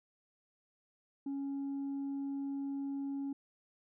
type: tone with tanh clipping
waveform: sine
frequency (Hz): 277.2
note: C#4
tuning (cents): 0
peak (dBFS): -36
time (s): 1.26-3.33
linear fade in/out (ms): 5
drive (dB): 1
effects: none